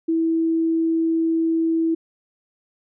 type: tone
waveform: sine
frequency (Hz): 326.9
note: E4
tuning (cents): -14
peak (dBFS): -17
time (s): 0.08-1.95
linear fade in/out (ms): 10
effects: none